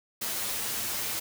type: noise with comb filter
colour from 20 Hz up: white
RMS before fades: -32 dBFS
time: 0.21-1.2 s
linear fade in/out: 10 ms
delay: 8.9 ms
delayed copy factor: +0.65
effects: none